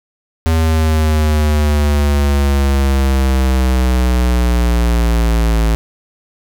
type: exponential sweep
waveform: square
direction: down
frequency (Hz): 81.4 to 55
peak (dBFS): -11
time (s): 0.46-5.75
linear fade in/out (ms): 0
effects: none